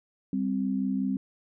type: tone pair together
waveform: sine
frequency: 196.36 / 261.6 Hz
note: G3 / C4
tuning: +3 / 0 cents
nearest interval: perfect fourth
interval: 497 cents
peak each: -28 dBFS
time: 0.33-1.17 s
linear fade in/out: 2 ms
effects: none